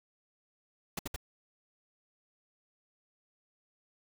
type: noise bursts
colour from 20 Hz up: pink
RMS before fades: -36 dBFS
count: 3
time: 0.97-1.162 s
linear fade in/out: 5 ms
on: 22 ms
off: 63 ms
effects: none